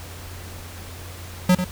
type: tone with echo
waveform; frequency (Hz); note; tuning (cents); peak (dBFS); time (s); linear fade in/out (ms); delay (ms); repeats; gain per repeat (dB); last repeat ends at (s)
square; 181.6; F#3; -32; -13; 1.49-1.55; 5; 94; 1; -9; 1.644
effects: added 88 Hz sine -37 dBFS peak until 1.71 s + pink hiss -40 dBFS RMS until 1.71 s